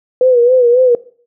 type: tone with vibrato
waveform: sine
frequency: 493.9 Hz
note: B4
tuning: in tune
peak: -6 dBFS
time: 0.21-0.95 s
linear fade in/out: 2 ms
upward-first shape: sine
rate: 3.7 Hz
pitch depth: 78 cents each way
effects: noise-tail reverb RT60 0.5 s tail -20 dB re dry